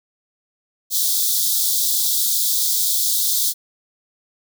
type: high-pass noise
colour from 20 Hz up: white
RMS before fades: -19 dBFS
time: 0.9-3.54 s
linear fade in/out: 50 ms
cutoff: 3400 Hz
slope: 96 dB/octave
effects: none